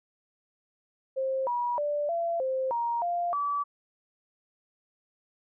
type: tone with pitch steps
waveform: sine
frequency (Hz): 530 / 965 / 587 / 678 / 524 / 940 / 697 / 1150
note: C5 / B5 / D5 / E5 / C5 / A#5 / F5 / D6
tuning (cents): +22 / -40 / -1 / +49 / +2 / +14 / -4 / -37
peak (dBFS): -26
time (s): 1.16-3.64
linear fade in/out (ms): 20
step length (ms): 310
effects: none